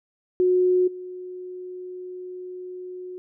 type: tone with level steps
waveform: sine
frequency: 364.6 Hz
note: F#4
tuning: 25 cents flat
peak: -16 / -33 dBFS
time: 0.4-3.18 s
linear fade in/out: 0 ms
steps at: 0.87 s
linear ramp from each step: 10 ms
effects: none